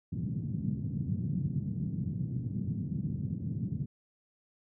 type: band-pass noise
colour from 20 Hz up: pink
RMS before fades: -34 dBFS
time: 0.12-3.86 s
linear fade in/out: 10 ms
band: 110 to 200 Hz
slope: 24 dB/octave
effects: none